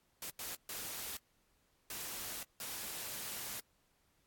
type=noise bursts at uneven times; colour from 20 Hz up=white; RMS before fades=-43 dBFS; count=5; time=0.22-0.3 / 0.39-0.55 / 0.69-1.17 / 1.9-2.43 / 2.6-3.6 s; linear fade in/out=2 ms; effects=pink hiss -75 dBFS RMS until 4.26 s + AAC 64 kbps